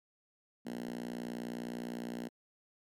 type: tone with high-pass filter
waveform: 5% pulse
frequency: 59.9 Hz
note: A#1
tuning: 48 cents sharp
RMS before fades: -41 dBFS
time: 0.65-2.29 s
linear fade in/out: 20 ms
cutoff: 220 Hz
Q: 4.9
effects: MP3 96 kbps